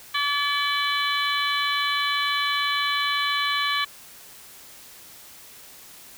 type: harmonic tone with a mistuned harmonic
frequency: 574 Hz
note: D5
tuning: 40 cents flat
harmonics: 2 / 3 / 4 / 5 / 6 / 7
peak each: -26 / -28 / -29 / -30 / -31 / -31 dBFS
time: 0.14-3.85 s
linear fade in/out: 10 ms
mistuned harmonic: 5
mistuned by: +86 cents
effects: white hiss -46 dBFS RMS until 6.17 s